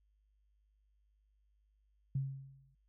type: tone with exponential decay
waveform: sine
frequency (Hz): 135.6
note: C#3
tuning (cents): -38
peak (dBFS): -30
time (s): 2.15-2.75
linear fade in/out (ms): 5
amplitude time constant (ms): 130
effects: added 51 Hz sine -70 dBFS peak until 2.88 s